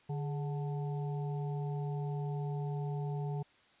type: harmonic tone with a mistuned harmonic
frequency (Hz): 146.83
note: D3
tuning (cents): 0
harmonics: 1 / 3 / 5 / 6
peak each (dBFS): -34 / -44 / -48 / -50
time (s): 0.09-3.43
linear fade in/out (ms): 10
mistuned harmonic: 3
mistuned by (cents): -92
effects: white hiss -65 dBFS RMS until 3.8 s + resampled to 8000 Hz